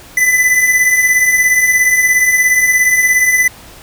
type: beating tone pair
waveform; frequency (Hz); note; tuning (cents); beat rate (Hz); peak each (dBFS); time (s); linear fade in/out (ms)
square; 1989 / 2006; B6 / B6; +12 / +26; 17; -17 / -10; 0.17-3.48; 5
effects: pink hiss -37 dBFS RMS until 3.82 s